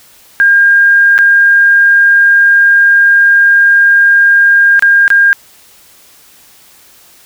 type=tone with dropouts; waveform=sine; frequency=1610 Hz; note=G6; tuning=46 cents sharp; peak=-3 dBFS; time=0.4-5.33 s; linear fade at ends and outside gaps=0 ms; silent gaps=1.18-1.188 / 4.794-4.824 / 5.079-5.103 s; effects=white hiss -42 dBFS RMS until 7.25 s